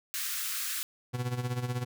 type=high-pass noise; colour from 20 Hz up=white; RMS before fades=-34 dBFS; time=0.14-0.83 s; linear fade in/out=0 ms; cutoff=1200 Hz; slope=48 dB/octave
type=tone with tremolo; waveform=40% pulse; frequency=123.47 Hz; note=B2; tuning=in tune; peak=-27 dBFS; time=1.13-1.85 s; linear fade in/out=20 ms; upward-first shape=sine; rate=16 Hz; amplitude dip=70%
effects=none